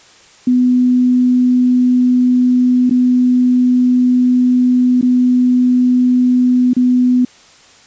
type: tone with dropouts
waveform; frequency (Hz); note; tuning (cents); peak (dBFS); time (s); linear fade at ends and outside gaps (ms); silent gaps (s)
sine; 249.7; B3; +19; -8; 0.47-7.25; 5; 2.897-2.908 / 5.013-5.026 / 6.734-6.765
effects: white hiss -44 dBFS RMS until 7.86 s + resampled to 16000 Hz